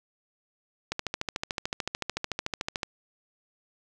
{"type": "click train", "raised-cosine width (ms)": 0.2, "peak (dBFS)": -12, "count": 27, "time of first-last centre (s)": [0.92, 2.832], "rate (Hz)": 13.6, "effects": []}